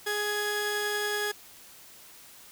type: tone pair together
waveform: sawtooth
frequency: 415.3 / 1671.8 Hz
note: G#4 / G#6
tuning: 0 / +11 cents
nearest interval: 2 octaves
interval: 2411 cents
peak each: -27 dBFS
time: 0.06-1.32 s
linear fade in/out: 10 ms
effects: white hiss -51 dBFS RMS until 2.51 s